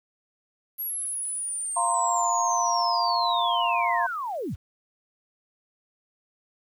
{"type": "linear sweep", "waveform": "sine", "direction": "down", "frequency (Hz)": [11620, 38.89], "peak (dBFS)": -28, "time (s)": [0.78, 4.56], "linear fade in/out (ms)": 20}
{"type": "chord", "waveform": "sine", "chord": "F suspended fourth", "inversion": "none", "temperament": "equal", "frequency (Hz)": [698.5, 932.3, 1046.5], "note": ["F5", "Bb5", "C6"], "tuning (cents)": [0, 0, 0], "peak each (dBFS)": [-27, -26, -26], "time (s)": [1.76, 4.07], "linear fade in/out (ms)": 10}
{"effects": ["9-bit"]}